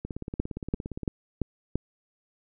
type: two click trains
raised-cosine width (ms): 3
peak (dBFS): -21 / -13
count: 18 / 5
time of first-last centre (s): 0.05-1.033 / 0.4-1.756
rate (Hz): 17.3 / 2.95
effects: none